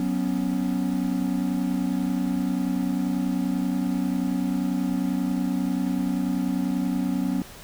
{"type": "chord", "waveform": "triangle", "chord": "F# suspended fourth", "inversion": "none", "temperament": "equal", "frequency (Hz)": [185, 246.9, 277.2], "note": ["F#3", "B3", "C#4"], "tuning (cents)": [0, 0, 0], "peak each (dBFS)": -25, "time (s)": [0, 7.42], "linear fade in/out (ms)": 2, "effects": ["pink hiss -44 dBFS RMS until 7.63 s"]}